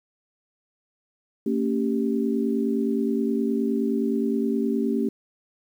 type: chord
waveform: sine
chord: G diminished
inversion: first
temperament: equal with one note detuned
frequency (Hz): 227.6 / 277.2 / 392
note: Bb3 / Db4 / G4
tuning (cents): -41 / 0 / 0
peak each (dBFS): -24 / -26 / -27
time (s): 1.46-5.09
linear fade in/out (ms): 5
effects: 9-bit